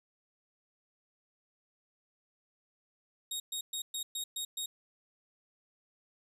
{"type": "tone bursts", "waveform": "20% pulse", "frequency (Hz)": 3752, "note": "A#7", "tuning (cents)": 11, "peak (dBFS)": -29, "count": 7, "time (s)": [3.31, 4.66], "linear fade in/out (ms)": 5, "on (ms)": 90, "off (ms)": 120, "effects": []}